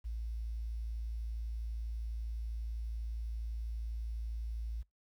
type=tone with quantisation; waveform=sine; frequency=56.1 Hz; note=A1; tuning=34 cents sharp; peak=-36 dBFS; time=0.04-4.83 s; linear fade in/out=20 ms; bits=11; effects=noise-tail reverb RT60 0.2 s tail -25 dB re dry